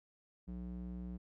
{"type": "tone with band-pass filter", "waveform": "square", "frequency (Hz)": 60.4, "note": "B1", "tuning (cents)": -38, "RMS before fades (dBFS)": -44, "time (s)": [0.47, 1.18], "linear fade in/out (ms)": 20, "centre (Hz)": 160, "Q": 1.7, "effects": []}